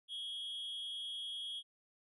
triangle tone with amplitude modulation, 3286 Hz, G#7, 19 cents flat, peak -36 dBFS, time 0.08-1.63 s, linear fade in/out 50 ms, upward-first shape sine, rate 250 Hz, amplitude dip 65%, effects resampled to 32000 Hz

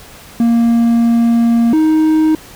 triangle tone pair in turn, 233.1 / 313.4 Hz, A#3 / D#4, 0 / +13 cents, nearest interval perfect fourth, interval 513 cents, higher second, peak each -6 dBFS, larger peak neither, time 0.4-1.73 / 1.73-2.35 s, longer first, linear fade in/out 2 ms, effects pink hiss -37 dBFS RMS until 2.55 s

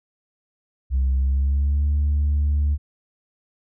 sine tone with pitch glide, 65.8 to 73.01 Hz, C2 to D2, +10 to -10 cents, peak -15 dBFS, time 0.9-2.78 s, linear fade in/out 50 ms, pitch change +180 cents, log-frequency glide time 1.15-1.88 s, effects tanh soft clip ceiling -15 dBFS

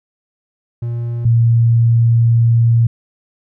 triangle / sine tone pair in turn, 118.3 / 116.33 Hz, A#2 / A#2, +26 / -3 cents, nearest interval unison, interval 29 cents, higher first, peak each -16 / -8 dBFS, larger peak second, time 0.82-1.25 / 1.25-2.87 s, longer second, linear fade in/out 5 ms, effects none

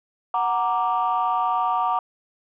sine chord, Gb augmented, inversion none, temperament equal, 740 / 932.3 / 1174.7 Hz, Gb5 / Bb5 / D6, 0 / 0 / 0 cents, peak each -23 dBFS, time 0.34-1.99 s, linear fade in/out 2 ms, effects tanh soft clip ceiling -13 dBFS

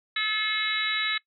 harmonic tone, 430.9 Hz, A4, 36 cents flat, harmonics 3 / 4 / 5 / 6 / 7 / 8 / 9, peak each -35 / -30 / -29 / -39 / -38 / -38 / -29 dBFS, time 0.16-1.18 s, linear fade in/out 5 ms, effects noise-tail reverb RT60 0.1 s tail -21 dB re dry

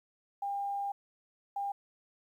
sine tone bursts at uneven times, 801 Hz, G5, 37 cents sharp, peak -32 dBFS, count 2, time 0.42-0.92 / 1.56-1.72 s, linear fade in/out 5 ms, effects 11-bit

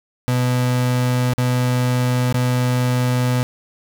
35% pulse tone with dropouts, 124.9 Hz, B2, 20 cents sharp, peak -14 dBFS, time 0.28-3.43 s, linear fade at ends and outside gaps 0 ms, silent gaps 1.336-1.38 / 2.326-2.343 s, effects none

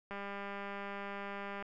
click train, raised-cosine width 0.5 ms, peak -28 dBFS, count 304, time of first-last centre 0.11-1.625 s, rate 200 Hz, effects none

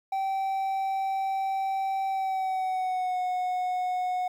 triangle tone with pitch glide, 774 to 730.6 Hz, G5 to F#5, -22 to -22 cents, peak -24 dBFS, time 0.12-4.28 s, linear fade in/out 5 ms, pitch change -100 cents, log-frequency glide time 2.08-3.19 s, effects 10-bit

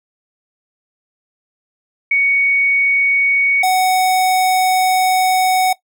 sine / square tone pair in turn, 2233 / 745.2 Hz, C#7 / F#5, +12 / +12 cents, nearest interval octave + perfect fifth, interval 1900 cents, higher first, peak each -11 / -12 dBFS, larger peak first, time 2.11-3.63 / 3.63-5.73 s, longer second, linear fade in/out 5 ms, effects noise-tail reverb RT60 0.1 s tail -17 dB re dry

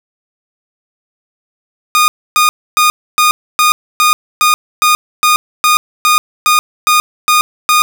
sawtooth tone bursts, 1227 Hz, D#6, 25 cents flat, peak -3 dBFS, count 15, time 1.95-7.82 s, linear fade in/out 0 ms, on 130 ms, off 280 ms, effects none

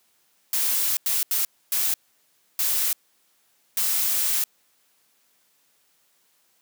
blue noise bursts at uneven times, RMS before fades -23 dBFS, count 6, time 0.53-0.97 / 1.06-1.23 / 1.31-1.45 / 1.72-1.94 / 2.59-2.93 / 3.77-4.44 s, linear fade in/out 2 ms, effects white hiss -65 dBFS RMS until 6.61 s + high-pass 150 Hz 12 dB/octave

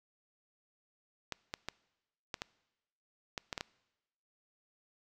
clicks, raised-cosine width 0.2 ms, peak -19 dBFS, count 9, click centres 1.323 / 1.539 / 1.686 / 2.342 / 2.419 / 3.378 / 3.528 / 3.578 / 3.609 s, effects noise-tail reverb RT60 1.0 s tail -23 dB re dry

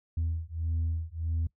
sine beating tone pair, 81 / 82.6 Hz, E2 / E2, -30 / +4 cents, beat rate 1.6 Hz, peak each -30 dBFS, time 0.17-1.47 s, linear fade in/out 5 ms, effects noise-tail reverb RT60 0.1 s tail -22 dB re dry + tanh soft clip ceiling -24 dBFS

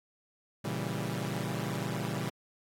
sawtooth chord, A# diminished seventh, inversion none, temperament equal, 116.54 / 138.59 / 164.81 / 196 Hz, A#2 / C#3 / E3 / G3, 0 / 0 / 0 / 0 cents, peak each -34 dBFS, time 0.64-2.3 s, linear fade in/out 10 ms, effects AAC 48 kbps

